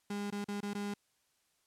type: tone with dropouts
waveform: 35% pulse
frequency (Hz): 203.6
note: G#3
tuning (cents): -34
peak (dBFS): -34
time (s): 0.1-0.94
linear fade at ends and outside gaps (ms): 5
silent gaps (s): 0.304-0.323 / 0.444-0.484 / 0.606-0.629 / 0.735-0.749
effects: white hiss -75 dBFS RMS until 1.66 s + low-pass 11000 Hz 12 dB/octave